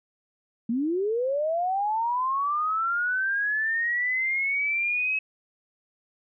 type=linear sweep; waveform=sine; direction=up; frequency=220 to 2574 Hz; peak=-23 dBFS; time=0.69-5.19 s; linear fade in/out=5 ms; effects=none